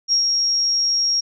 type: tone with ADSR envelope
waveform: sine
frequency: 5588 Hz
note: F8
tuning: in tune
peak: -13 dBFS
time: 0.08-1.21 s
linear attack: 44 ms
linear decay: 100 ms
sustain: -3 dB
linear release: 14 ms
effects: none